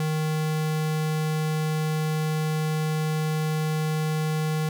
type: tone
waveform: square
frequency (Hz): 155.56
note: D#3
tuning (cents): 0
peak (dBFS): -24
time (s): 0-4.69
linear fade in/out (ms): 2
effects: none